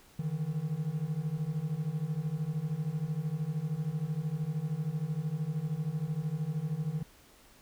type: beating tone pair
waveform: triangle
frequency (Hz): 146.83 / 159.83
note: D3 / D#3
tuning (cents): 0 / +47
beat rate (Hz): 13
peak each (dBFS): -33 / -31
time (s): 0.19-7.03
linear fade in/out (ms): 5
effects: pink hiss -59 dBFS RMS until 7.61 s